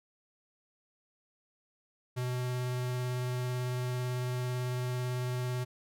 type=tone with vibrato; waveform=square; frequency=125.1 Hz; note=B2; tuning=23 cents sharp; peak=-32 dBFS; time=2.16-5.65 s; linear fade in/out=20 ms; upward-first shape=sine; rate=18 Hz; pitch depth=10 cents each way; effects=none